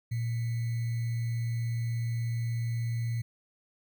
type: tone with sample-and-hold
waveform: sine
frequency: 116.54 Hz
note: A#2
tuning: in tune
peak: -28 dBFS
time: 0.11-3.22 s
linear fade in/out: 10 ms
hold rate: 2100 Hz
effects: none